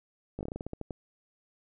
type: slowing click train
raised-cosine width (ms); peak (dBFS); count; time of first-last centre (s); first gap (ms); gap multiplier
2; -23; 12; 0.39-0.908; 18; 1.18
effects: none